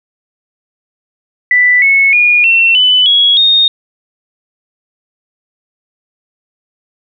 sine tone with pitch steps, 1981 / 2198 / 2439 / 2706 / 3003 / 3332 / 3697 Hz, B6 / C#7 / D#7 / E7 / F#7 / G#7 / A#7, +5 / -15 / -35 / +45 / +25 / +5 / -15 cents, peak -5 dBFS, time 1.51-3.68 s, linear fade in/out 2 ms, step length 310 ms, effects none

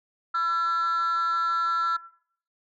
sine tone with frequency modulation, 1347 Hz, E6, 37 cents sharp, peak -20 dBFS, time 0.34-1.97 s, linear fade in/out 10 ms, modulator 346 Hz, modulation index 0.33, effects noise-tail reverb RT60 0.6 s tail -20 dB re dry + tanh soft clip ceiling -22 dBFS

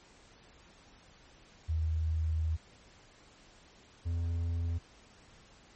sine / triangle tone pair in turn, 79.8 / 84.55 Hz, D#2 / E2, +44 / +44 cents, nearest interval minor second, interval 100 cents, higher second, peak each -28 dBFS, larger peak neither, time 1.68-2.57 / 4.05-4.79 s, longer first, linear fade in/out 20 ms, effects pink hiss -59 dBFS RMS until 5.75 s + MP3 32 kbps

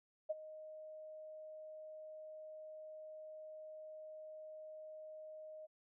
sine tone with ADSR envelope, 622 Hz, D#5, 1 cent flat, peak -33 dBFS, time 0.29-5.67 s, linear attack 16 ms, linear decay 26 ms, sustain -16 dB, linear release 22 ms, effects none

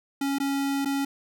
square tone with dropouts, 277.2 Hz, C#4, in tune, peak -25 dBFS, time 0.21-1.05 s, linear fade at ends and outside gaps 5 ms, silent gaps 0.385-0.4 / 0.849-0.856 s, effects none

